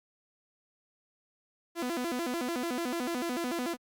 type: tone with vibrato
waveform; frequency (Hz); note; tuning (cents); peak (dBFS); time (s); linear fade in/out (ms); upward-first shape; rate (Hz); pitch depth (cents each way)
sawtooth; 290.5; D4; -19; -27; 1.75-3.77; 50; square; 6.8; 270
effects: Opus 48 kbps